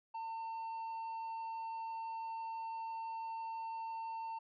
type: tone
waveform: triangle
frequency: 903 Hz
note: A5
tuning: 45 cents sharp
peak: -38 dBFS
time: 0.14-4.39 s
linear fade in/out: 10 ms
effects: resampled to 11025 Hz